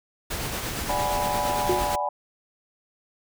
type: noise with tremolo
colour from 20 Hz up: pink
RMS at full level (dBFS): -29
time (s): 0.3-1.96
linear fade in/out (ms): 10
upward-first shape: sine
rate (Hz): 8.7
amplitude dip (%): 30
type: chord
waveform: sine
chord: G# half-diminished seventh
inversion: second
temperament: equal with one note detuned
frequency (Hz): 587.3 / 746.9 / 830.6 / 987.8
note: D5 / F#5 / G#5 / B5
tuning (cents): 0 / +16 / 0 / 0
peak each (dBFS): -30 / -31 / -28 / -29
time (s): 0.89-2.09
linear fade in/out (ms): 5
type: tone with exponential decay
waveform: sine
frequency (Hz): 362.2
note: F#4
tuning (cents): -37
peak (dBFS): -18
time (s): 1.69-1.98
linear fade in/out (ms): 5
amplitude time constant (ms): 63
effects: none